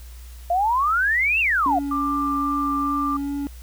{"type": "exponential two-way sweep", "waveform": "sine", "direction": "up then down", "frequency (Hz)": [673, 2794, 673], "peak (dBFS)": -17, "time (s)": [0.5, 1.79], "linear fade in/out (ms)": 5, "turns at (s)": 1.4}
{"type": "tone with vibrato", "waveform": "triangle", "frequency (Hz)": 282, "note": "C#4", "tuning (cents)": 30, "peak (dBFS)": -22, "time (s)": [1.66, 3.47], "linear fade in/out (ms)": 0, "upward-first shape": "triangle", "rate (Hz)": 2.5, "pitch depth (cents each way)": 13}
{"type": "tone", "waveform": "sine", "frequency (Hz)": 1184, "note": "D6", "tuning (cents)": 14, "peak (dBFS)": -22, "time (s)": [1.91, 3.17], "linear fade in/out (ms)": 5}
{"effects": ["added 60 Hz sine -37 dBFS peak until 3.62 s", "white hiss -50 dBFS RMS until 3.62 s"]}